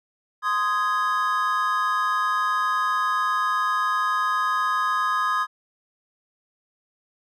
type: chord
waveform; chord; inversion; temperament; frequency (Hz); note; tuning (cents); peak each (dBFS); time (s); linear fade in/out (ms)
triangle; Ab major; first; just; 1038.3 / 1245.9 / 1661.2; C6 / Eb6 / Ab6; -14 / +2 / 0; -24 / -21 / -26; 0.42-5.47; 50
effects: none